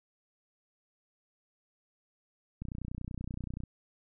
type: click train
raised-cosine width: 5 ms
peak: -26 dBFS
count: 32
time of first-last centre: 2.62-3.636 s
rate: 30.5 Hz
effects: none